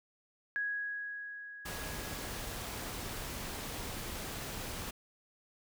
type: tone with exponential decay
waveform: sine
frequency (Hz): 1661.2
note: G#6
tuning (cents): 0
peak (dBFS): -31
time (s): 0.56-3.46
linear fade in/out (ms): 0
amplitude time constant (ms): 630
type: noise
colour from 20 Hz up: pink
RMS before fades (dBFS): -41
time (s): 1.65-4.91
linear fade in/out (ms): 10
effects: none